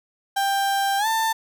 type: tone with pitch glide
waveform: 35% pulse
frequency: 790 to 891.9 Hz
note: G5 to A5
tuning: +13 to +23 cents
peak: -18 dBFS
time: 0.36-1.33 s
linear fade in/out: 10 ms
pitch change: +210 cents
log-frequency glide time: 0.98-1.07 s
effects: none